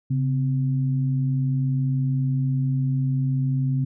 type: tone pair together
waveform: sine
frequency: 135.6 / 256 Hz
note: C#3 / C4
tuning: -38 / -38 cents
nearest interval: major seventh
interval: 1100 cents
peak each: -20 / -29 dBFS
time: 0.1-3.85 s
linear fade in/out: 10 ms
effects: none